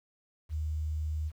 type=tone with quantisation; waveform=sine; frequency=77.3 Hz; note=D#2; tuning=11 cents flat; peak=-30 dBFS; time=0.49-1.32 s; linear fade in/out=50 ms; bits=10; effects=none